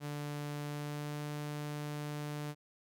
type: tone with pitch glide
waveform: sawtooth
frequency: 146.6 to 148.13 Hz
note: D3 to D3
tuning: -3 to +15 cents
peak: -34 dBFS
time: 0-2.55 s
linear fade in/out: 50 ms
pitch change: +18 cents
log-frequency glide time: 0.64-1.22 s
effects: none